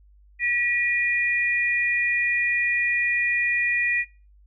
sine tone pair together, 1930.3 / 2432 Hz, B6 / D#7, -40 / -40 cents, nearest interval major third, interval 400 cents, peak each -23 / -24 dBFS, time 0.39-4.05 s, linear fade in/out 50 ms, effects noise-tail reverb RT60 0.3 s tail -18 dB re dry + added 50 Hz sine -51 dBFS peak until 4.46 s

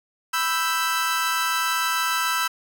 sawtooth chord, E minor, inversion second, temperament equal with one note detuned, 990.6 / 1318.5 / 1568 Hz, B5 / E6 / G6, +5 / 0 / 0 cents, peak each -24 / -20 / -24 dBFS, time 0.33-2.48 s, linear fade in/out 10 ms, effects none

